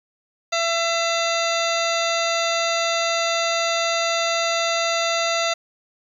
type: harmonic tone with a mistuned harmonic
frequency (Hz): 672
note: E5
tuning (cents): +33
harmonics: 1 / 2 / 3 / 4 / 5 / 6 / 7 / 9 / 10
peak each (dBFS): -23 / -26 / -28 / -29 / -30 / -31 / -31 / -33 / -33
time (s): 0.52-5.54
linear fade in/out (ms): 10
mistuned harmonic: 5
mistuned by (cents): +120
effects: 9-bit